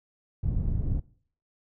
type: low-pass noise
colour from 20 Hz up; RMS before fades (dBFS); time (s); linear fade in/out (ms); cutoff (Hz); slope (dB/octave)
pink; -27; 0.43-1; 5; 140; 12
effects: noise-tail reverb RT60 0.5 s tail -20 dB re dry